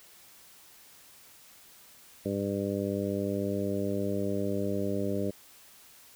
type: harmonic tone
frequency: 99.8 Hz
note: G2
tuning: 32 cents sharp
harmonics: 1 / 2 / 3 / 4 / 5 / 6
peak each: -37 / -33 / -35 / -35 / -36 / -37 dBFS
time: 2.25-5.31 s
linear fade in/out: 10 ms
effects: white hiss -55 dBFS RMS until 6.15 s